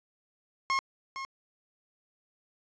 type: tone with echo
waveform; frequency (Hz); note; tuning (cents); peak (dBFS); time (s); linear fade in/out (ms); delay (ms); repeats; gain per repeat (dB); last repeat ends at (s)
30% pulse; 1078; C#6; -49; -23; 0.7-0.79; 0; 460; 1; -10; 1.25
effects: resampled to 16000 Hz